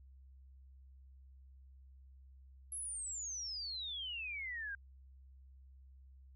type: exponential sweep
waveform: sine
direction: down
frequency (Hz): 11160 to 1568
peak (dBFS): -40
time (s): 2.72-4.75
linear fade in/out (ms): 2
effects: added 66 Hz sine -56 dBFS peak until 6.35 s